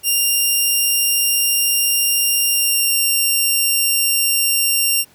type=tone with pitch glide; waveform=5% pulse; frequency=2794 to 2775 Hz; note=F7 to F7; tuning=0 to -12 cents; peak=-6 dBFS; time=0.03-5.05 s; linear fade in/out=50 ms; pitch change=-12 cents; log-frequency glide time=2.5-2.94 s; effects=pink hiss -51 dBFS RMS until 5.14 s + high-pass 80 Hz 12 dB/octave